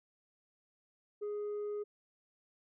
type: tone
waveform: sine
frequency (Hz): 415.3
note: G#4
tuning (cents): 0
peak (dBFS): -33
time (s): 1.21-1.84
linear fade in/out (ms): 20
effects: tanh soft clip ceiling -35 dBFS